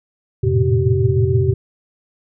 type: tone cluster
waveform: sine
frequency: 89.6 / 110.3 / 116.7 / 132.8 / 384.7 Hz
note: F2 / A2 / A#2 / C3 / G4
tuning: +45 / +5 / +2 / +26 / -33 cents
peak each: -19 dBFS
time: 0.43-1.54 s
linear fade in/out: 10 ms
effects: none